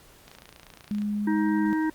click train, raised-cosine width 0.2 ms, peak -28 dBFS, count 22, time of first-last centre 0.28-1.019 s, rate 28.4 Hz
sine tone, 207.7 Hz, G#3, in tune, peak -25 dBFS, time 0.91-1.73 s, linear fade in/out 0 ms
harmonic tone, 314.4 Hz, D#4, 18 cents sharp, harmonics 1 / 3 / 5 / 6, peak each -23 / -33 / -37 / -39 dBFS, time 1.27-1.9 s, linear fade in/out 5 ms
effects pink hiss -54 dBFS RMS until 1.94 s + Opus 48 kbps

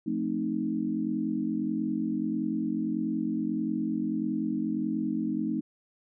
sine chord, F dominant seventh, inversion none, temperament equal, 174.61 / 220 / 261.6 / 311.1 Hz, F3 / A3 / C4 / Eb4, 0 / 0 / 0 / 0 cents, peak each -37 / -31 / -33 / -31 dBFS, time 0.06-5.61 s, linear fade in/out 10 ms, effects none

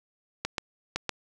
clicks, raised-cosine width 0.2 ms, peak -11 dBFS, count 4, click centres 0.45 / 0.582 / 0.96 / 1.093 s, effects none

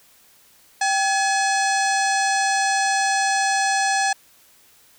harmonic tone with a mistuned harmonic, 848 Hz, G#5, 36 cents sharp, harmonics 1 / 2 / 3 / 4 / 5 / 6 / 7 / 8 / 9 / 10, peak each -20 / -23 / -31 / -36 / -31 / -34 / -29 / -39 / -35 / -33 dBFS, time 0.81-4.13 s, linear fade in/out 5 ms, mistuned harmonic 1, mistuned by -140 cents, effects white hiss -54 dBFS RMS until 4.98 s

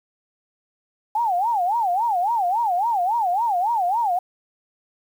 sine tone with vibrato, 816 Hz, G#5, 31 cents flat, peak -18 dBFS, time 1.15-4.19 s, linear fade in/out 5 ms, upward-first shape sine, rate 3.6 Hz, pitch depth 270 cents each way, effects 8-bit

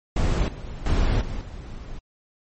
brown noise with level steps, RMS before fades -20 / -34 / -20 / -30 / -36 dBFS, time 0.16-1.99 s, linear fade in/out 5 ms, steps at 0.48 / 0.86 / 1.21 / 1.41 s, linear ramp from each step 2 ms, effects MP3 32 kbps

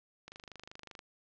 click train, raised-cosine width 0.2 ms, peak -30 dBFS, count 19, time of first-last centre 0.28-0.991 s, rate 25.3 Hz, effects low-pass 6000 Hz 12 dB/octave

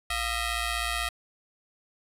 10% pulse ring-modulated tone, 643 Hz, E5, 43 cents flat, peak -16 dBFS, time 0.1-1.09 s, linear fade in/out 5 ms, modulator 585 Hz, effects resampled to 32000 Hz

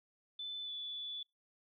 sine tone with pitch glide, 3510 to 3458 Hz, A7 to A7, -5 to -31 cents, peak -40 dBFS, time 0.39-1.23 s, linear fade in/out 5 ms, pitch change -26 cents, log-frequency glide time 0.63-0.71 s, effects noise-tail reverb RT60 0.2 s tail -25 dB re dry

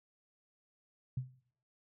sine tone with exponential decay, 128.6 Hz, C3, 30 cents flat, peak -30 dBFS, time 1.17-1.35 s, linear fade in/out 5 ms, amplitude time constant 38 ms, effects noise-tail reverb RT60 0.7 s tail -22 dB re dry

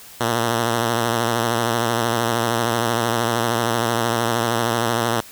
5% pulse tone with vibrato, 116.54 Hz, A#2, in tune, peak -7 dBFS, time 0.2-5.21 s, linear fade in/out 10 ms, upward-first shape triangle, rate 13 Hz, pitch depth 70 cents each way, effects white hiss -42 dBFS RMS until 5.31 s

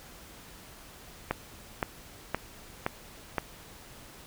click train, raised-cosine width 0.5 ms, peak -12 dBFS, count 5, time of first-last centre 1.31-3.383 s, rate 1.93 Hz, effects pink hiss -50 dBFS RMS until 4.26 s

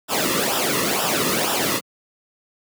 pink noise with flanger, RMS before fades -21 dBFS, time 0.08-1.81 s, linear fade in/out 50 ms, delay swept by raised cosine 0.46 to 1.33 ms, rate 2.1 Hz, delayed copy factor -0.7, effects high-pass 150 Hz 12 dB/octave

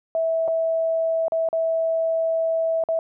sine tone with dropouts, 653 Hz, E5, 17 cents flat, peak -19 dBFS, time 0.15-2.99 s, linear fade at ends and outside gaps 1 ms, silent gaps 0.478-0.482 / 1.282-1.321 / 1.488-1.529 / 2.838-2.887 s, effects none

